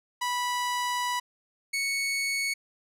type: tone pair in turn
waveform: sawtooth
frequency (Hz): 983 / 2217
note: B5 / C#7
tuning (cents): -8 / 0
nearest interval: octave + major second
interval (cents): 1408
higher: second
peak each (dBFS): -23 / -23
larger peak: neither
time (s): 0.21-1.2 / 1.73-2.54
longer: first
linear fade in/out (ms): 10
effects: low-pass 12000 Hz 12 dB/octave